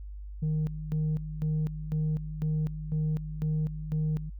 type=tone with tremolo; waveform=sine; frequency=154.6 Hz; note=D#3; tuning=11 cents flat; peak=-23 dBFS; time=0.42-4.3 s; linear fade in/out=10 ms; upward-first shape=square; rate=2 Hz; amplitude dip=75%; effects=tanh soft clip ceiling -24 dBFS + added 50 Hz sine -38 dBFS peak until 4.39 s